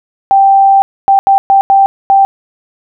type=tone bursts at uneven times; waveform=sine; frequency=784 Hz; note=G5; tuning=in tune; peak=-3 dBFS; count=6; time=0.31-0.82 / 1.08-1.19 / 1.27-1.38 / 1.5-1.61 / 1.7-1.86 / 2.1-2.25 s; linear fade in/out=0 ms; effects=none